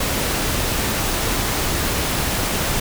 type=noise; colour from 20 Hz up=pink; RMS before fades=-21 dBFS; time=0-2.8 s; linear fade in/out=5 ms; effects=none